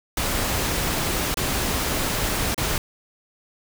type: noise with dropouts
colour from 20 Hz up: pink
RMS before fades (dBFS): -24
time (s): 0.17-2.78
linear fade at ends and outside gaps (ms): 2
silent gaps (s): 1.343-1.371 / 2.545-2.578
effects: none